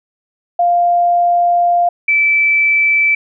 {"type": "tone pair in turn", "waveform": "sine", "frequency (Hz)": [698.5, 2318], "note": ["F5", "D7"], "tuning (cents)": [0, -23], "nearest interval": "octave + major sixth", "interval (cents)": 2077, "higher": "second", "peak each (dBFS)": -9, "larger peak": "neither", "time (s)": [[0.59, 1.89], [2.08, 3.15]], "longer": "first", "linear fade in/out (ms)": 5, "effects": []}